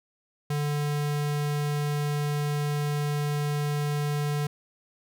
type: tone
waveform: square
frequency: 146.83 Hz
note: D3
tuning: in tune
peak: -26 dBFS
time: 0.5-4.47 s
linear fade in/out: 5 ms
effects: none